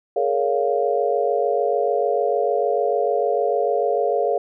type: chord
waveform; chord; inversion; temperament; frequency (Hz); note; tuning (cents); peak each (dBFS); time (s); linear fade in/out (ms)
sine; Bb minor seventh; third; just; 419.5 / 466.2 / 559.4 / 699.2; Ab4 / Bb4 / Db5 / F5; +17 / 0 / +16 / +2; -23; 0.16-4.38; 5
effects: none